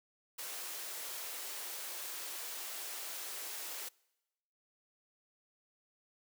white high-pass noise, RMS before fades -43 dBFS, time 0.38-3.89 s, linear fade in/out 10 ms, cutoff 350 Hz, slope 24 dB/octave, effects noise-tail reverb RT60 1.0 s tail -25 dB re dry

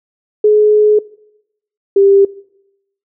sine tone pair in turn, 422.8 / 395.6 Hz, G#4 / G4, +31 / +16 cents, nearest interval minor second, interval 115 cents, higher first, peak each -5 dBFS, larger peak neither, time 0.44-0.99 / 1.96-2.25 s, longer first, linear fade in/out 5 ms, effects noise-tail reverb RT60 0.8 s tail -21 dB re dry

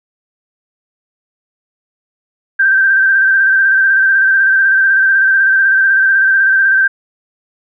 sine tone with vibrato, 1568 Hz, G6, in tune, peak -7 dBFS, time 2.59-6.88 s, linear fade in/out 10 ms, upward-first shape square, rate 16 Hz, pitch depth 27 cents each way, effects none

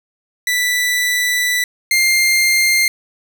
sawtooth tone pair in turn, 1975.5 / 2108 Hz, B6 / C7, 0 / +12 cents, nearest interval minor second, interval 112 cents, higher second, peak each -11 / -8 dBFS, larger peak second, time 0.47-1.64 / 1.91-2.88 s, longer first, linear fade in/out 2 ms, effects none

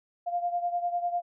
sine beating tone pair, 698.5 / 708.5 Hz, F5 / F5, 0 / +25 cents, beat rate 10 Hz, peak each -28 / -33 dBFS, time 0.26-1.22 s, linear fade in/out 20 ms, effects none

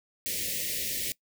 white band-stop noise, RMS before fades -32 dBFS, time 0.26-1.12 s, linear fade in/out 0 ms, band 600 to 1800 Hz, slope 96 dB/octave, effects noise-tail reverb RT60 0.1 s tail -21 dB re dry

